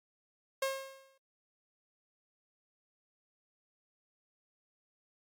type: tone with exponential decay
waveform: sawtooth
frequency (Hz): 538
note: C5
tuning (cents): +48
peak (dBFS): -25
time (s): 0.62-1.18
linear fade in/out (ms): 5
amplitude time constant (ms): 120
effects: AAC 64 kbps